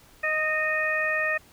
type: harmonic tone with a mistuned harmonic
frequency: 622.3 Hz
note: D#5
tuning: in tune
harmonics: 1 / 2 / 3 / 4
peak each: -30 / -33 / -25 / -30 dBFS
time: 0.23-1.38 s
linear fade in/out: 10 ms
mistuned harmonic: 3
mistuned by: -22 cents
effects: pink hiss -55 dBFS RMS until 1.52 s